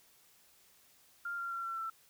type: tone with pitch steps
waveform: sine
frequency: 1396.9 / 1381.7 / 1366.6 / 1351.7 / 1336.9 Hz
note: F6 / F6 / F6 / E6 / E6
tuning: 0 / -19 / -38 / +43 / +24 cents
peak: -36 dBFS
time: 1.25-1.9 s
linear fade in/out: 5 ms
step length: 130 ms
effects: white hiss -65 dBFS RMS until 2.09 s